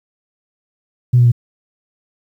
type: tone with pitch steps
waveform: sine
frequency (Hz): 123.47 / 121.42 / 119.4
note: B2 / B2 / A#2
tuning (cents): 0 / -29 / +42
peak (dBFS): -6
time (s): 1.13-1.319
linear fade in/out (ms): 10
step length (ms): 63
effects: tanh soft clip ceiling -2 dBFS + 8-bit